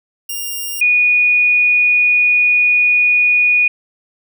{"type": "tone pair in turn", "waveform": ["5% pulse", "sine"], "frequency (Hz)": [2802, 2460], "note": ["F7", "D#7"], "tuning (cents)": [5, -20], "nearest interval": "major second", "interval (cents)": 225, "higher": "first", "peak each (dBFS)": [-12, -9], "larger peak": "second", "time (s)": [[0.29, 0.81], [0.81, 3.68]], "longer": "second", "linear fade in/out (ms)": 5, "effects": []}